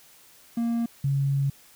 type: tone pair in turn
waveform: triangle / sine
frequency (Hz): 233.1 / 138.6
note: A#3 / C#3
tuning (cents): 0 / 0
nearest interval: major sixth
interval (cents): 900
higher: first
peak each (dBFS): -21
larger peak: neither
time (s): 0.57-0.86 / 1.04-1.5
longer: second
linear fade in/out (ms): 5
effects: white hiss -54 dBFS RMS until 1.75 s